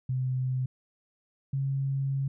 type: tone pair in turn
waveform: sine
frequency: 128.8 / 136.46 Hz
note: C3 / C#3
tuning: -27 / -27 cents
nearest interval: minor second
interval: 100 cents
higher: second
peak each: -26 dBFS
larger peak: neither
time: 0.09-0.66 / 1.53-2.28 s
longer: second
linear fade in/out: 5 ms
effects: none